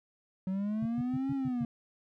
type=linear two-way sweep; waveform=triangle; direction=up then down; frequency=185 to 277.2 to 231.5 Hz; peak=-28 dBFS; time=0.47-1.65 s; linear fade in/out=2 ms; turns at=1.33 s
type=tone bursts; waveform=sine; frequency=140.6 Hz; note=C#3; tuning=25 cents sharp; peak=-33 dBFS; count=6; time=0.82-1.642 s; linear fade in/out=5 ms; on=37 ms; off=120 ms
effects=none